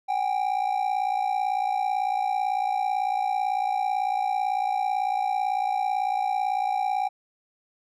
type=ring-modulated tone; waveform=triangle; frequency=784 Hz; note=G5; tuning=in tune; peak=-18 dBFS; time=0.08-7.09 s; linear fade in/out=20 ms; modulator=29 Hz; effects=none